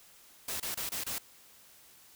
white noise bursts, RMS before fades -36 dBFS, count 5, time 0.48-1.184 s, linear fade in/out 5 ms, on 120 ms, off 26 ms, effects white hiss -58 dBFS RMS until 2.15 s

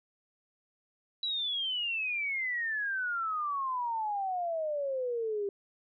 sine exponential sweep, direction down, 3951 to 394.1 Hz, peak -30 dBFS, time 1.23-5.49 s, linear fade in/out 2 ms, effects none

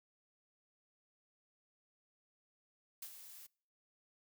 blue noise with ADSR envelope, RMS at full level -45 dBFS, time 3.02-3.47 s, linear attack 5 ms, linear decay 66 ms, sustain -9 dB, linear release 13 ms, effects noise-tail reverb RT60 0.5 s tail -26 dB re dry

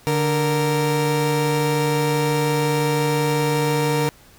30% pulse tone pair together, 146.83 / 466.2 Hz, D3 / A#4, 0 / 0 cents, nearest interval octave + minor sixth, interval 2000 cents, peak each -18 / -18 dBFS, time 0.07-4.09 s, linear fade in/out 0 ms, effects pink hiss -50 dBFS RMS until 4.38 s

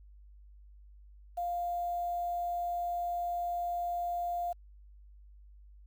sine tone with quantisation, 700 Hz, F5, 4 cents sharp, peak -31 dBFS, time 1.37-4.53 s, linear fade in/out 10 ms, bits 9, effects added 50 Hz sine -52 dBFS peak until 5.86 s

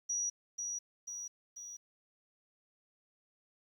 sine tone with echo, 5800 Hz, F#8, 35 cents flat, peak -32 dBFS, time 0.09-0.3 s, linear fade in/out 10 ms, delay 490 ms, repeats 3, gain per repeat -4 dB, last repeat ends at 1.77 s, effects 11-bit

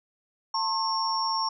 sine tone cluster, 899 / 1075 / 5490 Hz, A5 / C6 / F8, +37 / +47 / -31 cents, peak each -29 dBFS, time 0.54-1.49 s, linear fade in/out 5 ms, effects none

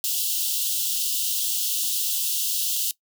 white high-pass noise, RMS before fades -25 dBFS, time 0.04-2.91 s, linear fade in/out 0 ms, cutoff 2800 Hz, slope 96 dB/octave, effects noise-tail reverb RT60 0.1 s tail -20 dB re dry

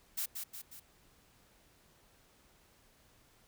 blue noise with echo, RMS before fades -36 dBFS, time 0.17-0.26 s, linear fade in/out 10 ms, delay 180 ms, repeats 3, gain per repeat -5 dB, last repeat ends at 0.8 s, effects pink hiss -66 dBFS RMS until 3.47 s

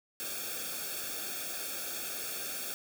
white noise with comb filter, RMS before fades -38 dBFS, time 0.2-2.74 s, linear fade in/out 0 ms, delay 1 ms, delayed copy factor -0.85, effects none

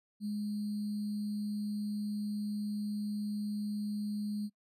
sine tone with sample-and-hold, 208.2 Hz, G#3, 5 cents sharp, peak -33 dBFS, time 0.2-4.5 s, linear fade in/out 50 ms, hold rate 4410 Hz, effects noise-tail reverb RT60 0.1 s tail -25 dB re dry + resampled to 32000 Hz

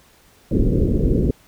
pink low-pass noise, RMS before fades -17 dBFS, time 0.51-1.31 s, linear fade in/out 5 ms, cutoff 470 Hz, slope 48 dB/octave, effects pink hiss -53 dBFS RMS until 1.47 s

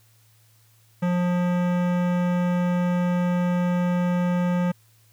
sine tone with hard clipping, 177.5 Hz, F3, 28 cents sharp, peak -22 dBFS, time 1.02-4.72 s, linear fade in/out 10 ms, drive 18 dB, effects added 111 Hz sine -57 dBFS peak until 5.12 s + white hiss -61 dBFS RMS until 5.12 s

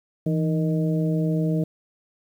harmonic tone with a mistuned harmonic, 155.6 Hz, D#3, in tune, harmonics 1 / 2 / 3 / 4, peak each -21 / -27 / -31 / -33 dBFS, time 0.26-1.64 s, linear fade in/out 5 ms, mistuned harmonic 1, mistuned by +87 cents, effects 9-bit

